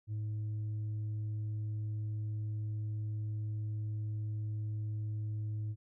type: tone with tanh clipping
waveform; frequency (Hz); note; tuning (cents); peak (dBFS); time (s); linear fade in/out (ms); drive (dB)
sine; 106.9; A2; -49; -35; 0.07-5.76; 50; 2
effects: none